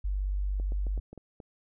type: tone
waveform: sine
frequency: 48.67 Hz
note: G1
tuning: 12 cents flat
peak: -27 dBFS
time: 0.04-1 s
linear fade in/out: 10 ms
type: clicks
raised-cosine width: 2 ms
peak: -31 dBFS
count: 7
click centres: 0.599 / 0.721 / 0.868 / 0.977 / 1.13 / 1.177 / 1.402 s
effects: none